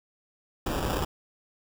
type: noise with sample-and-hold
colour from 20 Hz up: pink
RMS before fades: -29 dBFS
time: 0.66-1.05 s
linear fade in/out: 5 ms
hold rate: 2100 Hz
effects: none